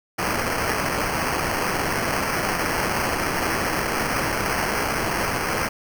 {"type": "noise with sample-and-hold", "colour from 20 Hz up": "blue", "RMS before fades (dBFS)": -24, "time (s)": [0.18, 5.69], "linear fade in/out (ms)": 10, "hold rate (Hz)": 3675, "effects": []}